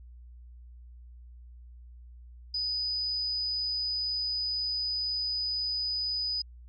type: tone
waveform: sine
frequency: 4981 Hz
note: D#8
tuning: 1 cent sharp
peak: -28 dBFS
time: 2.54-6.42 s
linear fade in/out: 5 ms
effects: added 60 Hz sine -46 dBFS peak until 6.68 s + MP3 32 kbps